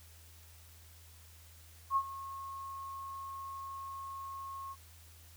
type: tone with ADSR envelope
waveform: sine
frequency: 1087 Hz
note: C#6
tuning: 34 cents flat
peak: -25 dBFS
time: 1.9-4.76 s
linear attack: 62 ms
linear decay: 62 ms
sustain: -16 dB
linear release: 46 ms
effects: added 82 Hz sine -56 dBFS peak until 5.36 s + white hiss -60 dBFS RMS until 5.36 s